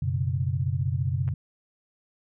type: chord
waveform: sine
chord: F# suspended fourth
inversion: none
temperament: equal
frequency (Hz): 92.5 / 123.47 / 138.59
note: F#2 / B2 / C#3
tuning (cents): 0 / 0 / 0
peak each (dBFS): -28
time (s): 0.02-1.34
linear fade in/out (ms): 5
type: clicks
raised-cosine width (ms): 0.5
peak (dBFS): -32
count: 2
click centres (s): 1.279 / 1.288
effects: none